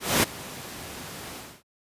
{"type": "noise with ADSR envelope", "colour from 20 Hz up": "pink", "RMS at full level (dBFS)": -18, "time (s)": [0, 1.63], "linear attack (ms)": 230, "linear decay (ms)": 15, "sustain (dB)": -20, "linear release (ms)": 280, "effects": ["high-pass 100 Hz 12 dB/octave", "resampled to 32000 Hz"]}